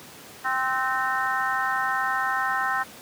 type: harmonic tone with a mistuned harmonic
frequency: 261.6 Hz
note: C4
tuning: in tune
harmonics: 3 / 4 / 5 / 6 / 7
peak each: -29 / -29 / -29 / -29 / -29 dBFS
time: 0.44-2.84 s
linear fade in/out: 20 ms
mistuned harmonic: 6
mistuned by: -34 cents
effects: pink hiss -44 dBFS RMS until 3.01 s + high-pass 150 Hz 12 dB/octave